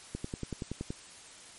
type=click train; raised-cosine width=3 ms; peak=-22 dBFS; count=9; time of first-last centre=0.15-0.905 s; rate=10.6 Hz; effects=white hiss -51 dBFS RMS until 1.58 s + MP3 48 kbps